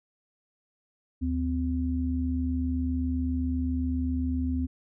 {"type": "tone pair together", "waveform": "sine", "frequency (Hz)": [76.3, 256.6], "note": ["D#2", "C4"], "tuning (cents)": [-33, -34], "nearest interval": "octave + major sixth", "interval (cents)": 2099, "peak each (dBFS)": -28, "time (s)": [1.21, 4.67], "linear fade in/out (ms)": 20, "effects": []}